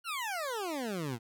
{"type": "exponential sweep", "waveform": "20% pulse", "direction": "down", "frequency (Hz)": [1456, 110], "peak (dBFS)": -29, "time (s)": [0.04, 1.19], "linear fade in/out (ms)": 50, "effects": []}